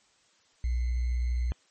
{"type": "tone with sample-and-hold", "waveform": "sine", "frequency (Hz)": 60.5, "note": "B1", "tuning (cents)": -35, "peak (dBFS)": -25, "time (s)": [0.64, 1.52], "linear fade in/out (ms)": 0, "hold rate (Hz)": 2100, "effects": ["white hiss -65 dBFS RMS until 1.7 s", "MP3 32 kbps"]}